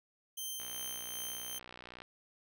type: tone with tremolo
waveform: 10% pulse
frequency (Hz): 3127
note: G7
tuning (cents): -5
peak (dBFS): -30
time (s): 0.37-1.59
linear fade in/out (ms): 10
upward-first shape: sine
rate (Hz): 2.6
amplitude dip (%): 30
type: click train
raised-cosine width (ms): 0.3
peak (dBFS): -32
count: 88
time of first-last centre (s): 0.6-2.019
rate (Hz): 61.3
effects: none